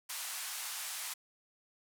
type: band-pass noise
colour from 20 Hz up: white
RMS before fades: -41 dBFS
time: 0.09-1.14 s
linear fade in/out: 10 ms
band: 790 to 13000 Hz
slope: 24 dB/octave
effects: none